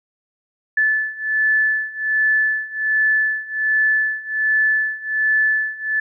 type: beating tone pair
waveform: sine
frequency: 1739 / 1740.3 Hz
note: A6 / A6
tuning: -21 / -19 cents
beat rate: 1.3 Hz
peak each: -20 / -18 dBFS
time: 0.77-6 s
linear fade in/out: 5 ms
effects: none